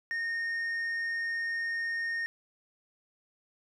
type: tone with tanh clipping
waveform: sine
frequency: 1842 Hz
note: A#6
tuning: 21 cents flat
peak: -31 dBFS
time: 0.11-2.26 s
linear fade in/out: 0 ms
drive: 4 dB
effects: none